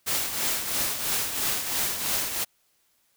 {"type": "noise with tremolo", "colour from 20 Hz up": "white", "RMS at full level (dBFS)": -25, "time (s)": [0.06, 2.45], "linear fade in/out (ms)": 20, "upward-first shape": "triangle", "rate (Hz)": 3, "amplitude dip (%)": 60, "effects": ["white hiss -68 dBFS RMS until 3.16 s"]}